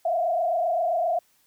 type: tone with frequency modulation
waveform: sine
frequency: 684 Hz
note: F5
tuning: 36 cents flat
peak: -21 dBFS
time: 0.05-1.19 s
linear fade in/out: 5 ms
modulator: 27.6 Hz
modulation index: 1.5
effects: white hiss -64 dBFS RMS until 1.46 s